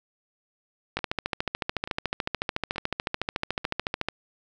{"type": "two click trains", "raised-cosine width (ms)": 0.3, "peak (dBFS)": [-19, -10], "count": [4, 44], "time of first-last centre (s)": [[0.99, 3.645], [0.97, 4.086]], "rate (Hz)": [1.13, 13.8], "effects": []}